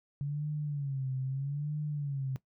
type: tone with vibrato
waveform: sine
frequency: 140.4 Hz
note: C#3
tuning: 22 cents sharp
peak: -31 dBFS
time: 0.21-2.36 s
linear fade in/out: 0 ms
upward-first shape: sine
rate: 0.79 Hz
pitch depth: 120 cents each way
effects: noise-tail reverb RT60 0.1 s tail -17 dB re dry